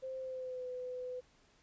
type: tone with pitch glide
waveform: sine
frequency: 523.3 to 502.3 Hz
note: C5 to B4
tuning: 0 to +29 cents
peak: -39 dBFS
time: 0.02-1.21 s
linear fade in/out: 20 ms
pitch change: -71 cents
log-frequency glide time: 0.19-0.66 s
effects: pink hiss -68 dBFS RMS until 1.62 s + resampled to 16000 Hz